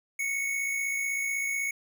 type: tone pair together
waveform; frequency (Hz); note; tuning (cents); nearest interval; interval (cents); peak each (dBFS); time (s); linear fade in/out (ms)
square; 2161 / 2217; C#7 / C#7; -45 / 0; unison; 45; -39 / -29; 0.19-1.71; 5
effects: none